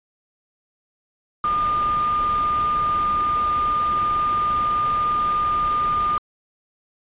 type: tone in noise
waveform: sine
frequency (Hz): 1210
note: D#6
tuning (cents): -49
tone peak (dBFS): -18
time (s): 1.44-6.18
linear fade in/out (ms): 2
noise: pink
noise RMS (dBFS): -33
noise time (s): 1.44-6.18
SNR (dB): +12
effects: resampled to 8000 Hz